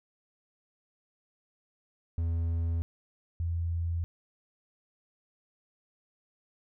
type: tone pair in turn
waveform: triangle / sine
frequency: 83.4 / 84.47 Hz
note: E2 / E2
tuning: +21 / +43 cents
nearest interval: unison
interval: 22 cents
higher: second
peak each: -25 / -28 dBFS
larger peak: first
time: 2.18-2.82 / 3.4-4.04 s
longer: neither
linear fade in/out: 0 ms
effects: none

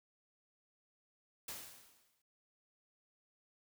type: noise with exponential decay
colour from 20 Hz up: white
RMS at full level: -43 dBFS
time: 1.48-2.22 s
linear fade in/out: 5 ms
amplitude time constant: 160 ms
effects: none

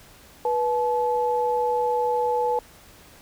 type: tone pair together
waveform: sine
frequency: 488.2 / 862 Hz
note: B4 / A5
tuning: -20 / -36 cents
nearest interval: minor seventh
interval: 984 cents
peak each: -23 dBFS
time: 0.45-2.59 s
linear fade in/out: 2 ms
effects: pink hiss -50 dBFS RMS until 3.21 s

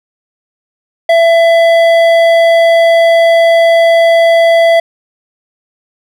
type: tone with hard clipping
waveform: sine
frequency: 668 Hz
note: E5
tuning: 23 cents sharp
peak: -6 dBFS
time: 1.09-4.8 s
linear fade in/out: 5 ms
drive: 10 dB
effects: none

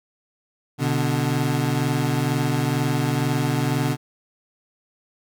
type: tone pair together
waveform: 25% pulse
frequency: 124.74 / 146.83 Hz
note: B2 / D3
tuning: +18 / 0 cents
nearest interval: minor third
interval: 282 cents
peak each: -19 dBFS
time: 0.78-3.97 s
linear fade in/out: 50 ms
effects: none

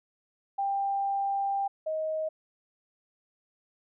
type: tone pair in turn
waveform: sine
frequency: 792 / 628.6 Hz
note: G5 / D#5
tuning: +18 / +18 cents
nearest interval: major third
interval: 400 cents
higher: first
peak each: -26 / -28 dBFS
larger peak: first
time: 0.58-1.68 / 1.86-2.29 s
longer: first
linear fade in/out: 10 ms
effects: none

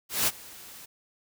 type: noise with ADSR envelope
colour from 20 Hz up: white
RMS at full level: -23 dBFS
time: 0.09-0.86 s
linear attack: 180 ms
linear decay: 38 ms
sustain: -23 dB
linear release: 12 ms
effects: none

